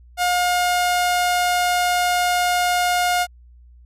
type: tone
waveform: sawtooth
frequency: 714 Hz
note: F5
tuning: 38 cents sharp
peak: -13 dBFS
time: 0.17-3.27 s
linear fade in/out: 50 ms
effects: added 60 Hz sine -44 dBFS peak until 3.85 s + resampled to 32000 Hz